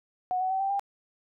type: tone with pitch steps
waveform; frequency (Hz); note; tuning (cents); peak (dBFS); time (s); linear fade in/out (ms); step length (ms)
sine; 734 / 749.4 / 765.2 / 781.2 / 797.7; F#5 / F#5 / G5 / G5 / G5; -14 / +22 / -42 / -6 / +30; -25; 0.31-0.795; 0; 97
effects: none